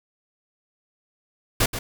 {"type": "noise with echo", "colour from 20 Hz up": "pink", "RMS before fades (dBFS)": -19, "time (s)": [1.6, 1.66], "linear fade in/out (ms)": 5, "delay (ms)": 130, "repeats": 1, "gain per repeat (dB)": -10, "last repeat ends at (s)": 1.79, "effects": []}